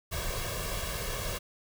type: noise with comb filter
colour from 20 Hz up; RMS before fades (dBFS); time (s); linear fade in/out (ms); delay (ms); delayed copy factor
pink; -34; 0.11-1.39; 20; 1.8; +0.75
effects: none